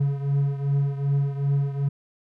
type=beating tone pair; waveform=triangle; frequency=139.7 / 142.3 Hz; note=C#3 / C#3; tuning=+14 / +46 cents; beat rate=2.6 Hz; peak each=-20 / -25 dBFS; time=0-1.89 s; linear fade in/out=10 ms; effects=none